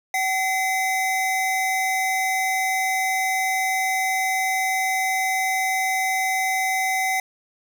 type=tone pair together; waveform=square; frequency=760 / 2047 Hz; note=F#5 / C7; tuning=+46 / -38 cents; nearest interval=octave + perfect fourth; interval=1716 cents; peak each=-24 dBFS; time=0.14-7.2 s; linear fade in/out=2 ms; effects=none